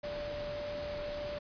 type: tone in noise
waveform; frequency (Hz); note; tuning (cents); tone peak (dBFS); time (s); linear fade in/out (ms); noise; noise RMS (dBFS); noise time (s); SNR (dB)
sine; 587.3; D5; 0; -37; 0.03-1.39; 10; pink; -44; 0.03-1.39; +4
effects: resampled to 11025 Hz